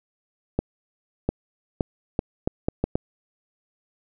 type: accelerating click train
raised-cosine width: 2 ms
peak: -8 dBFS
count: 8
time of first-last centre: 0.59-2.955 s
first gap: 700 ms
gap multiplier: 0.74
effects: none